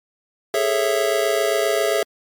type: chord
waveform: square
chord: A major seventh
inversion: third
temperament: just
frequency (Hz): 412.5 / 440 / 550 / 660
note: G#4 / A4 / C#5 / E5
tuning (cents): -12 / 0 / -14 / +2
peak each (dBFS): -23 / -26 / -25 / -22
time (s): 0.54-2.03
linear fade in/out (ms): 2
effects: MP3 96 kbps